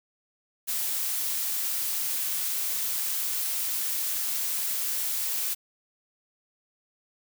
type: noise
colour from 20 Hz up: blue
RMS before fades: -29 dBFS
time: 0.67-5.55 s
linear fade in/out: 20 ms
effects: none